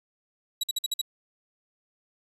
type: tone bursts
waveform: sawtooth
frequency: 3889 Hz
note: B7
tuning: 27 cents flat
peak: -22 dBFS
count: 6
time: 0.61-1.015 s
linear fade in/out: 5 ms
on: 25 ms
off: 51 ms
effects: resampled to 32000 Hz